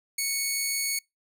10% pulse tone, 2217 Hz, C#7, in tune, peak -17 dBFS, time 0.18-0.99 s, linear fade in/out 5 ms, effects noise-tail reverb RT60 0.2 s tail -26 dB re dry

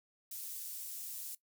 pink high-pass noise, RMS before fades -44 dBFS, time 0.31-1.35 s, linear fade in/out 5 ms, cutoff 10000 Hz, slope 12 dB/octave, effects noise-tail reverb RT60 0.1 s tail -18 dB re dry

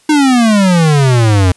square exponential sweep, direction down, 311.1 to 88.6 Hz, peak -7 dBFS, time 0.09-1.52 s, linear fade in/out 5 ms, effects white hiss -50 dBFS RMS until 1.56 s + resampled to 24000 Hz

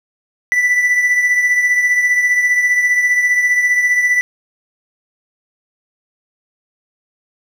triangle beating tone pair, 1975.5 / 1990.5 Hz, B6 / B6, 0 / +13 cents, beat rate 15 Hz, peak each -10 / -19 dBFS, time 0.52-4.21 s, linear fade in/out 0 ms, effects none

